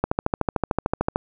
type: click train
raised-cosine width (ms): 1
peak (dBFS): -6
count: 16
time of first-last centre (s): 0.04-1.159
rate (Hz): 13.4
effects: none